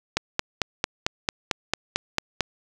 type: click train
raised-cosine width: 0.2 ms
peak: -4 dBFS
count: 11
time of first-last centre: 0.17-2.407 s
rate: 4.47 Hz
effects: none